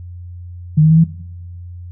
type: tone with pitch steps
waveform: sine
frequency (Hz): 153.3 / 156.79 / 160.36 / 164.02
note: D#3 / D#3 / E3 / E3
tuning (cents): -25 / +14 / -47 / -8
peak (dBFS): -6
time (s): 0.77-1.042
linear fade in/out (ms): 10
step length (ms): 68
effects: noise-tail reverb RT60 1.0 s tail -19 dB re dry + added 88 Hz sine -29 dBFS peak until 1.91 s